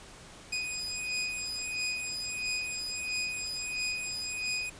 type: beating tone pair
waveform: 20% pulse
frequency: 2489 / 2490.5 Hz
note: D#7 / D#7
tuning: 0 / +1 cents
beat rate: 1.5 Hz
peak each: -31 / -30 dBFS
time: 0.52-4.7 s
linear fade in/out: 10 ms
effects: pink hiss -50 dBFS RMS until 4.79 s + resampled to 22050 Hz